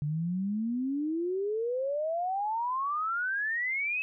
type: exponential sweep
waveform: sine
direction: up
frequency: 143.9 to 2603 Hz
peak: -28 dBFS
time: 0.02-4.02 s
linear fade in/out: 0 ms
effects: none